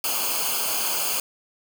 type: noise with comb filter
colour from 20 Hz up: white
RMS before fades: -25 dBFS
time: 0.04-1.2 s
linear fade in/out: 2 ms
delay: 0.53 ms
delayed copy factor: -0.85
effects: none